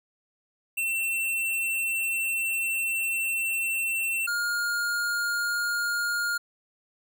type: tone pair in turn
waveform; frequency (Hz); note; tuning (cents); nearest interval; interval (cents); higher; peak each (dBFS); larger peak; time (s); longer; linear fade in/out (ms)
square; 2698 / 1418.1; E7 / F6; +40 / +26; major seventh; 1114; first; -26; neither; 0.77-4.27 / 4.27-6.38; first; 10
effects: none